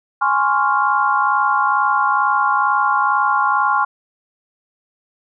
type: chord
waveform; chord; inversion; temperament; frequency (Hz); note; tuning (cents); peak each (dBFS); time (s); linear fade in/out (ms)
sine; Db major seventh; second; equal; 830.6 / 1046.5 / 1108.7 / 1396.9; Ab5 / C6 / Db6 / F6; 0 / 0 / 0 / 0; -19; 0.21-3.85; 10
effects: none